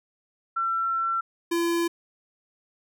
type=tone pair in turn; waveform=sine / square; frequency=1349 / 339.6 Hz; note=E6 / F4; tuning=+40 / -48 cents; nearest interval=2 octaves; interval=2388 cents; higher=first; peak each=-23 dBFS; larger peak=neither; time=0.56-1.21 / 1.51-1.88 s; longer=first; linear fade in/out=10 ms; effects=none